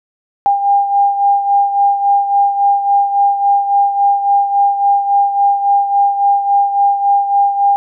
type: beating tone pair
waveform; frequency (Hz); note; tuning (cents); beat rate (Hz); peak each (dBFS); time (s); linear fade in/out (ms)
sine; 802 / 805.6; G5 / G5; +39 / +47; 3.6; -10 / -17; 0.46-7.76; 0
effects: none